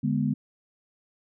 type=chord; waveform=sine; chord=G# diminished; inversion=second; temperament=equal; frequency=146.83 / 207.7 / 246.9 Hz; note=D3 / G#3 / B3; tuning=0 / 0 / 0 cents; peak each=-27 dBFS; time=0.03-0.34 s; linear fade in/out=10 ms; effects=none